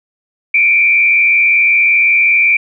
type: tone with frequency modulation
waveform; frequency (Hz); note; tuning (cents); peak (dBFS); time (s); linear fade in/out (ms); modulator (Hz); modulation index
sine; 2354; D7; +3; -7; 0.54-2.57; 5; 85.3; 0.92
effects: none